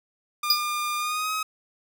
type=tone with pitch glide; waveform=sawtooth; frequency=1204 to 1269.7 Hz; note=D6 to D#6; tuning=+43 to +35 cents; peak=-22 dBFS; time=0.43-1.43 s; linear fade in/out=5 ms; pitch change=+92 cents; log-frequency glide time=0.97-1.32 s
type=tone with exponential decay; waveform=square; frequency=4895 Hz; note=D#8; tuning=29 cents flat; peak=-14 dBFS; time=0.5-0.67 s; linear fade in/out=2 ms; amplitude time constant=35 ms
effects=none